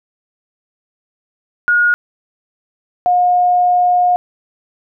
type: tone pair in turn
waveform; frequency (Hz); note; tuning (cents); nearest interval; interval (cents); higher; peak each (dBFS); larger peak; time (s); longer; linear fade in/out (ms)
sine; 1439 / 716.8; F#6 / F5; -49 / +45; octave; 1206; first; -9; neither; 1.68-1.94 / 3.06-4.16; second; 0
effects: none